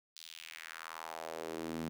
sawtooth tone with high-pass filter sweep, 81.2 Hz, E2, 26 cents flat, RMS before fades -44 dBFS, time 0.16-1.89 s, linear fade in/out 0 ms, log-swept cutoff 4300 to 200 Hz, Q 2.3, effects none

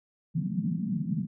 pink band-pass noise, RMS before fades -30 dBFS, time 0.34-1.27 s, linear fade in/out 20 ms, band 150 to 220 Hz, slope 48 dB/octave, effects none

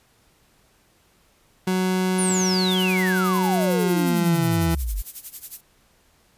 30% pulse tone with pitch glide, 185.4 to 166.13 Hz, F#3 to E3, +4 to +14 cents, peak -17 dBFS, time 1.67-4.75 s, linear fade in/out 5 ms, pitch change -190 cents, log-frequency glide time 3.55-4.46 s
sine exponential sweep, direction down, 9956 to 42.99 Hz, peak -23 dBFS, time 2.18-5.02 s, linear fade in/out 10 ms
violet noise with tremolo, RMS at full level -31 dBFS, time 2.7-5.61 s, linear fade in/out 20 ms, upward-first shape sine, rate 11 Hz, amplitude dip 85%
effects pink hiss -60 dBFS RMS until 6.37 s + resampled to 32000 Hz

